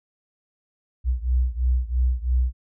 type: beating tone pair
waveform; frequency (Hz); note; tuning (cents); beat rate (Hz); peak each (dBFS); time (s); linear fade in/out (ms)
sine; 61.2 / 64.2; B1 / C2; -15 / -32; 3; -21 / -23; 1.04-2.53; 50
effects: none

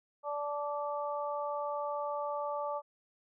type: harmonic tone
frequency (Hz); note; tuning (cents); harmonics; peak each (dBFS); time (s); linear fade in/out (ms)
291.2; D4; -15; 2 / 3 / 4; -36 / -38 / -39; 0.23-2.82; 50
effects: none

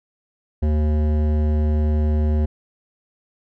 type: tone with hard clipping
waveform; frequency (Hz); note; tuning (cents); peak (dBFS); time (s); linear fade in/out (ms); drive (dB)
sine; 75.9; D#2; -42; -18; 0.62-2.46; 10; 14
effects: none

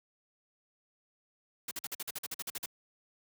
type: noise bursts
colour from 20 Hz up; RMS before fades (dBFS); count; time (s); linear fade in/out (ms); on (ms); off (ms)
white; -38; 13; 1.68-2.66; 5; 32; 47
effects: high-pass 80 Hz 12 dB/octave

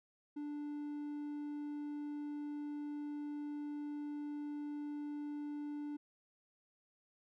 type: tone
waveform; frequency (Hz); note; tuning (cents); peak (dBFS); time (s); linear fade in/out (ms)
triangle; 293.7; D4; 0; -38; 0.36-5.97; 10
effects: none

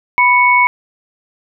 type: tone pair together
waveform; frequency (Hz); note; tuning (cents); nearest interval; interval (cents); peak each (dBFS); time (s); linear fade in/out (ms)
sine; 987.6 / 2217; B5 / C#7; 0 / 0; octave + major second; 1400; -10; 0.18-0.67; 0
effects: none

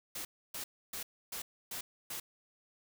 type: noise bursts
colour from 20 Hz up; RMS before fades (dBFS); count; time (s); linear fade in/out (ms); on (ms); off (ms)
white; -41; 6; 0.15-2.2; 5; 100; 290
effects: none

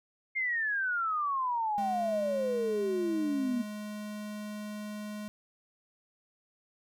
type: exponential sweep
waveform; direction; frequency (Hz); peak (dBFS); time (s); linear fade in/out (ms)
sine; down; 2140 to 233.1; -28; 0.35-3.63; 20
type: tone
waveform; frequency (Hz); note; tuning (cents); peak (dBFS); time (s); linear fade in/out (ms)
square; 210; G#3; +19; -38; 1.78-5.28; 0
effects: none

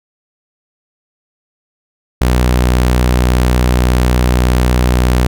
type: tone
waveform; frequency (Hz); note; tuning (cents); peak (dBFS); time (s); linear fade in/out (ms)
sawtooth; 61.74; B1; 0; -5; 2.21-5.27; 5
effects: none

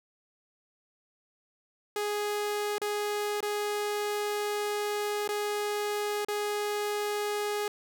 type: tone with dropouts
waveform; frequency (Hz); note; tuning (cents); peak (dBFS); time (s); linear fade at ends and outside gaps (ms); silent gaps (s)
sawtooth; 415.3; G#4; 0; -25; 1.96-7.68; 2; 2.782-2.816 / 3.406-3.427 / 5.277-5.289 / 6.248-6.284
effects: none

